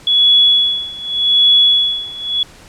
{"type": "tone with tremolo", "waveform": "sine", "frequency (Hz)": 3385, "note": "G#7", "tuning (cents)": 32, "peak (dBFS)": -6, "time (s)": [0.07, 2.43], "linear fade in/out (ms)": 2, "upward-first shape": "sine", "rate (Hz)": 0.85, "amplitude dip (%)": 90, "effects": ["pink hiss -41 dBFS RMS until 2.68 s", "low-pass 9000 Hz 12 dB/octave"]}